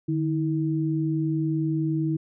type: tone pair together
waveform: sine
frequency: 151.5 / 320.7 Hz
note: D#3 / E4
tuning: -46 / -48 cents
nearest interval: octave + minor second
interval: 1298 cents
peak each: -25 dBFS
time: 0.08-2.17 s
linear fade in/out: 10 ms
effects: none